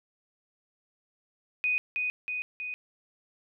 sine tone with echo, 2489 Hz, D#7, in tune, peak -24 dBFS, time 1.64-1.78 s, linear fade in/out 0 ms, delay 320 ms, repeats 3, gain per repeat -3 dB, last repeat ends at 2.74 s, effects none

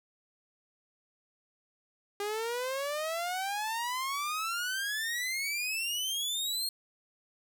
sawtooth exponential sweep, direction up, 402.6 to 4289 Hz, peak -28 dBFS, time 2.2-6.69 s, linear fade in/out 2 ms, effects none

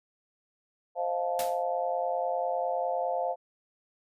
sine chord, F dominant seventh, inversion second, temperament just, 523.8 / 628.6 / 698.5 / 873.1 Hz, C5 / Eb5 / F5 / A5, +2 / +18 / 0 / -14 cents, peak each -32 / -36 / -30 / -36 dBFS, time 0.95-3.36 s, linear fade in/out 50 ms
white noise with exponential decay, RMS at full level -32 dBFS, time 1.39-1.63 s, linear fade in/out 2 ms, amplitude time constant 51 ms
effects resampled to 32000 Hz

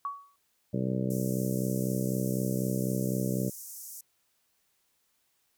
sine tone with exponential decay, 1126 Hz, C#6, 27 cents sharp, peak -28 dBFS, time 0.05-0.36 s, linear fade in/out 1 ms, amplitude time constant 67 ms
harmonic tone, 64 Hz, C2, 38 cents flat, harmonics 2 / 3 / 4 / 5 / 6 / 7 / 8 / 9, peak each -32 / -31 / -37 / -38 / -40 / -39 / -43 / -40 dBFS, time 0.73-3.5 s, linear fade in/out 10 ms
white band-pass noise, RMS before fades -44 dBFS, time 1.1-4.01 s, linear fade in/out 5 ms, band 5700 to 16000 Hz, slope 48 dB/octave
effects white hiss -73 dBFS RMS until 5.57 s

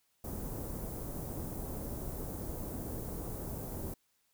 pink band-stop noise, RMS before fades -40 dBFS, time 0.24-3.94 s, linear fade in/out 5 ms, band 590 to 14000 Hz, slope 12 dB/octave, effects white hiss -75 dBFS RMS until 4.33 s

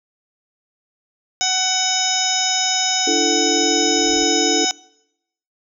harmonic tone, 748 Hz, F#5, 19 cents sharp, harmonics 1 / 2 / 3 / 4 / 5 / 7 / 8 / 9, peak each -24 / -30 / -28 / -27 / -24 / -22 / -25 / -23 dBFS, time 1.41-4.71 s, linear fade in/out 0 ms
brown noise with exponential growth, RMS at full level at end -39 dBFS, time 2.9-4.24 s, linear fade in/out 5 ms, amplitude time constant 290 ms
sine chord, D suspended second, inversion none, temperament equal with one note detuned, 293.7 / 335.6 / 440 Hz, D4 / E4 / A4, 0 / +31 / 0 cents, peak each -22 dBFS, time 3.07-4.65 s, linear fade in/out 5 ms
effects noise-tail reverb RT60 0.8 s tail -23 dB re dry

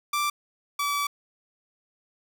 sawtooth tone pair in turn, 1174.7 / 1150.5 Hz, D6 / D6, 0 / -36 cents, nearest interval unison, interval 36 cents, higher first, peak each -20 / -21 dBFS, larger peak first, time 0.13-0.3 / 0.79-1.07 s, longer second, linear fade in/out 5 ms, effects none

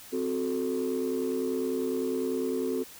sine chord, F# diminished, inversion second, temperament equal, 261.6 / 370 / 440 Hz, C4 / F#4 / A4, 0 / 0 / 0 cents, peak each -30 dBFS, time 0.12-2.84 s, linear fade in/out 20 ms, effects tanh soft clip ceiling -22 dBFS + white hiss -48 dBFS RMS until 2.99 s

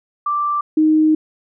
sine tone pair in turn, 1174.7 / 311.1 Hz, D6 / D#4, 0 / 0 cents, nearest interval octave + major seventh, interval 2300 cents, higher first, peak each -16 / -10 dBFS, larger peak second, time 0.26-0.61 / 0.77-1.15 s, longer second, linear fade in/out 5 ms, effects none

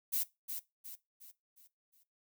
violet noise with echo, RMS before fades -33 dBFS, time 0.12-0.24 s, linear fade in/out 20 ms, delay 360 ms, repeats 5, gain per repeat -7 dB, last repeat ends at 2.04 s, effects noise-tail reverb RT60 0.2 s tail -18 dB re dry

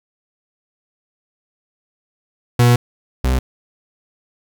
40% pulse tone pair in turn, 121 / 64.1 Hz, B2 / C2, -35 / -35 cents, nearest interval major seventh, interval 1100 cents, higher first, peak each -8 / -13 dBFS, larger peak first, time 2.59-2.76 / 3.24-3.39 s, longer first, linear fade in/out 5 ms, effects 8-bit

